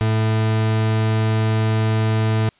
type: tone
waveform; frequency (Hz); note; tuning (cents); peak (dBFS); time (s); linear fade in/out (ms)
40% pulse; 110; A2; 0; -15; 0.01-2.49; 0
effects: white hiss -57 dBFS RMS until 2.59 s + resampled to 8000 Hz